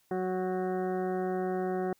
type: harmonic tone with a mistuned harmonic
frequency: 185 Hz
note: F#3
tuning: in tune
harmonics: 1 / 2 / 3 / 4 / 6 / 7 / 8 / 9 / 10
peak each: -35 / -31 / -41 / -36 / -48 / -52 / -49 / -54 / -51 dBFS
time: 0.11-1.93 s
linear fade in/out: 2 ms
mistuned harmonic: 9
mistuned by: -52 cents
effects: white hiss -69 dBFS RMS until 1.99 s